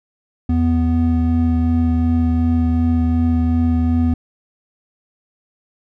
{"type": "tone pair together", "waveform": "triangle", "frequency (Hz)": [81.4, 246.9], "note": ["E2", "B3"], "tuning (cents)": [-21, 0], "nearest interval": "octave + perfect fifth", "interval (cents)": 1921, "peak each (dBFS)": -14, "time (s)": [0.49, 4.14], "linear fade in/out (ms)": 5, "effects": []}